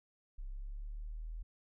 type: linear sweep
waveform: sine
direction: up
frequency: 32.59 to 41.2 Hz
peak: -40 dBFS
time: 0.38-1.43 s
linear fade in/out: 10 ms
effects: none